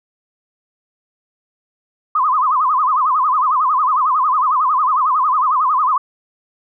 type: tone with vibrato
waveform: sine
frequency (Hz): 1124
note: C#6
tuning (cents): +24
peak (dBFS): -12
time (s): 2.15-5.98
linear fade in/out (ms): 5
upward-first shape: sine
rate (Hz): 11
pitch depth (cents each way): 210
effects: none